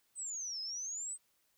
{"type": "exponential two-way sweep", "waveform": "sine", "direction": "down then up", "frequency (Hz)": [8372, 5070, 8372], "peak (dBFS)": -38, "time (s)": [0.15, 1.18], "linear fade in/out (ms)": 50, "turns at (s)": 0.61, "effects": ["white hiss -75 dBFS RMS until 1.57 s"]}